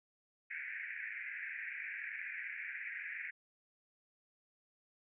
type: band-pass noise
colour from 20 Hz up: pink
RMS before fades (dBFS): -44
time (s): 0.5-3.31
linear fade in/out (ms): 10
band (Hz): 1600 to 2400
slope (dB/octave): 96
effects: none